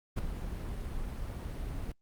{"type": "noise with ADSR envelope", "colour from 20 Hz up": "brown", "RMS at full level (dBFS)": -26, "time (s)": [0.16, 1.92], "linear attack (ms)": 25, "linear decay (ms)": 9, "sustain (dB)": -11, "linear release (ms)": 5, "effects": ["noise-tail reverb RT60 0.1 s tail -26 dB re dry", "Opus 32 kbps"]}